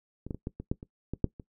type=clicks; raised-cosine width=3 ms; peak=-26 / -21 / -25 / -20 / -25 / -15 / -29 / -20 / -11 / -29 dBFS; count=10; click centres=0.266 / 0.308 / 0.346 / 0.471 / 0.6 / 0.715 / 0.829 / 1.136 / 1.243 / 1.398 s; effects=noise-tail reverb RT60 0.1 s tail -19 dB re dry